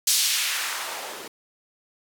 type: noise with band-pass filter sweep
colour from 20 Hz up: blue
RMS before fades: -26 dBFS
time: 0.07-1.28 s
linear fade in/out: 5 ms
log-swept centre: 5300 to 340 Hz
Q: 1.1
effects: none